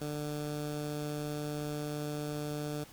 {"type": "tone with notch filter", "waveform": "15% pulse", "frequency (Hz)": 148.6, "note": "D3", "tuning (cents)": 21, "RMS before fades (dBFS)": -37, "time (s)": [0.01, 2.84], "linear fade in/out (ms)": 5, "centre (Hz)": 2000, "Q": 1.1, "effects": ["pink hiss -54 dBFS RMS until 2.92 s"]}